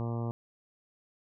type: harmonic tone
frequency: 117 Hz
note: A#2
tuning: 7 cents sharp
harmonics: 1 / 2 / 3 / 4 / 5 / 6 / 7 / 8 / 9 / 10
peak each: -32 / -38 / -42 / -44 / -46 / -48 / -49 / -50 / -51 / -52 dBFS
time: 0-0.31 s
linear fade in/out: 0 ms
effects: none